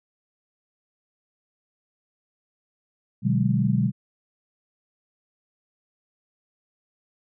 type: chord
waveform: sine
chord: G# half-diminished seventh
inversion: first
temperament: just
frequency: 124.59 / 149.51 / 186.89 / 207.7 Hz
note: B2 / D3 / F#3 / G#3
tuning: +16 / +31 / +18 / 0 cents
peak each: -23 / -26 / -24 / -25 dBFS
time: 3.22-3.92 s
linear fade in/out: 50 ms
effects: none